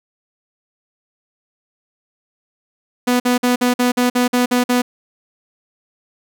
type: tone bursts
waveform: sawtooth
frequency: 246.9 Hz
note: B3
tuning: in tune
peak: -9 dBFS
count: 10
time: 3.07-4.82 s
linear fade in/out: 10 ms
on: 130 ms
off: 50 ms
effects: none